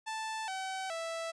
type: tone with pitch steps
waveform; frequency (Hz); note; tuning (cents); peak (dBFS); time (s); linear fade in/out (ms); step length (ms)
sawtooth; 880 / 761.7 / 659.3; A5 / G5 / E5; 0 / -50 / 0; -32; 0.06-1.32; 20; 420
effects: resampled to 22050 Hz